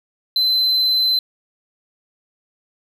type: tone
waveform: triangle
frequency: 4059 Hz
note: B7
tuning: 47 cents sharp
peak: -13 dBFS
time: 0.36-1.19 s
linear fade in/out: 2 ms
effects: none